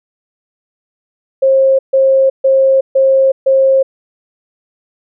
sine tone bursts, 535 Hz, C5, 38 cents sharp, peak -6 dBFS, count 5, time 1.42-3.83 s, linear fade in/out 10 ms, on 370 ms, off 140 ms, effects none

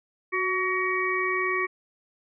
harmonic tone with a mistuned harmonic, 376.8 Hz, F#4, 32 cents sharp, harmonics 1 / 3 / 5 / 6, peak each -29 / -29 / -29 / -29 dBFS, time 0.32-1.67 s, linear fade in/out 20 ms, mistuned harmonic 1, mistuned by -36 cents, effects none

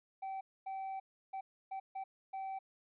triangle tone bursts at uneven times, 771 Hz, G5, 29 cents flat, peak -37 dBFS, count 6, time 0.22-0.41 / 0.66-1 / 1.33-1.41 / 1.71-1.8 / 1.95-2.04 / 2.33-2.59 s, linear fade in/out 10 ms, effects resampled to 8000 Hz

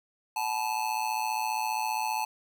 square tone with amplitude modulation, 868 Hz, A5, 24 cents flat, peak -25 dBFS, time 0.36-2.25 s, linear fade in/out 5 ms, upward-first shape sine, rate 115 Hz, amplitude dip 80%, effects none

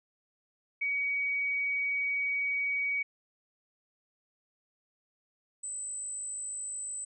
sine tone pair in turn, 2258 / 8047 Hz, C#7 / B8, +31 / +31 cents, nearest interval octave + minor seventh, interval 2200 cents, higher second, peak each -28 / -35 dBFS, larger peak first, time 0.81-3.03 / 5.63-7.05 s, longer first, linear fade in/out 10 ms, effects none

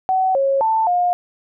sine tone with pitch steps, 754 / 546 / 887 / 712 Hz, F#5 / C#5 / A5 / F5, +32 / -26 / +14 / +33 cents, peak -14 dBFS, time 0.09-1.13 s, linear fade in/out 0 ms, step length 260 ms, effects none

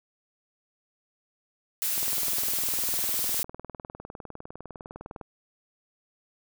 blue noise, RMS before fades -28 dBFS, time 1.82-3.43 s, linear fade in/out 0 ms
click train, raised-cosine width 1 ms, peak -25 dBFS, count 65, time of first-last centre 1.98-5.212 s, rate 19.8 Hz
effects none

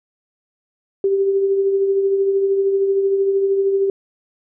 sine tone with tremolo, 392 Hz, G4, in tune, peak -12 dBFS, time 1.04-3.9 s, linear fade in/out 2 ms, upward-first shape triangle, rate 13 Hz, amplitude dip 45%, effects none

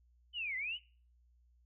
sine linear two-way sweep, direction down then up, 3057 to 1983 to 3057 Hz, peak -36 dBFS, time 0.33-0.79 s, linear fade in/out 50 ms, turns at 0.56 s, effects noise-tail reverb RT60 0.4 s tail -20 dB re dry + added 60 Hz sine -65 dBFS peak until 1.65 s

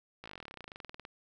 slowing click train, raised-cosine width 0.3 ms, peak -29 dBFS, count 26, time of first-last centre 0.24-1.051 s, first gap 17 ms, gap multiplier 1.05, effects none

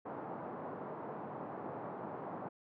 white band-pass noise, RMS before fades -44 dBFS, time 0.05-2.49 s, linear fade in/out 10 ms, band 130 to 1000 Hz, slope 24 dB/octave, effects none

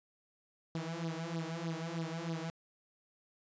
sawtooth tone with flanger, 164.81 Hz, E3, in tune, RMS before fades -39 dBFS, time 0.75-2.5 s, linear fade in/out 0 ms, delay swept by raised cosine 0.2 to 4.8 ms, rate 3.2 Hz, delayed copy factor +0.85, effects resampled to 16000 Hz

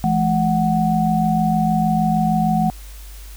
sine tone cluster, 167.7 / 214.2 / 741 Hz, E3 / A3 / F#5, +30 / -46 / +2 cents, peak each -19 dBFS, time 0.04-2.7 s, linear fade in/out 0 ms, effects added 50 Hz sine -34 dBFS peak until 3.36 s + white hiss -44 dBFS RMS until 3.36 s

